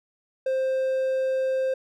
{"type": "tone", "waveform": "triangle", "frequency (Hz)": 525, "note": "C5", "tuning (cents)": 6, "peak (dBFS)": -20, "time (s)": [0.46, 1.74], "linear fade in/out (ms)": 5, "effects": []}